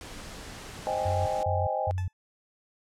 pink noise, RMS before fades -42 dBFS, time 0.01-1.43 s, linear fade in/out 0 ms
sine chord, Ab major seventh, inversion first, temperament equal, 523.3 / 622.3 / 784 / 830.6 Hz, C5 / Eb5 / G5 / Ab5, 0 / 0 / 0 / 0 cents, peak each -33 / -31 / -31 / -33 dBFS, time 0.87-1.91 s, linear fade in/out 0 ms
sine tone bursts, 92 Hz, F#2, 9 cents flat, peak -27 dBFS, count 3, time 1.05-2.08 s, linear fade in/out 5 ms, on 210 ms, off 200 ms
20% pulse tone with exponential decay, 870 Hz, A5, 20 cents flat, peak -33 dBFS, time 1.98-2.13 s, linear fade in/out 0 ms, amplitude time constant 32 ms
effects low-pass 9000 Hz 12 dB/octave

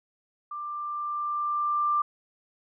sine tone with level ramp, 1185 Hz, D6, 15 cents sharp, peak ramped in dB -33 to -21 dBFS, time 0.51-2.02 s, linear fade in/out 5 ms, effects none

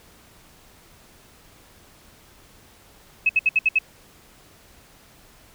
sine tone bursts, 2579 Hz, E7, 39 cents flat, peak -14 dBFS, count 6, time 3.26-3.788 s, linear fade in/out 5 ms, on 33 ms, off 66 ms, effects pink hiss -52 dBFS RMS until 5.54 s

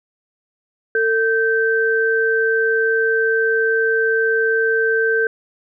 sine tone pair together, 449.4 / 1555 Hz, A4 / G6, +37 / -14 cents, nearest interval octave + major sixth, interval 2149 cents, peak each -17 dBFS, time 0.95-5.27 s, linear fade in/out 2 ms, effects none

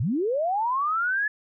sine linear sweep, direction up, 93 to 1730 Hz, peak -22 dBFS, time 0-1.28 s, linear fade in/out 5 ms, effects none

